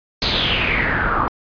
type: noise with low-pass filter sweep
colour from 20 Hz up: pink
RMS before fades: -19 dBFS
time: 0.22-1.28 s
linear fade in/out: 0 ms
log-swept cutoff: 4400 to 1100 Hz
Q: 5.9
effects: resampled to 11025 Hz